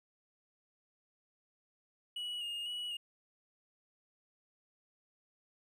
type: tone with vibrato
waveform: triangle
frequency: 2885 Hz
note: F#7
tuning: 44 cents flat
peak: -36 dBFS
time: 2.16-2.97 s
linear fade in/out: 5 ms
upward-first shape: square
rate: 2 Hz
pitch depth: 26 cents each way
effects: none